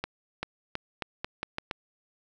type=accelerating click train; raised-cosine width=0.3 ms; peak=-15 dBFS; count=8; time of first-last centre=0.04-1.712 s; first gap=390 ms; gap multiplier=0.83; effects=none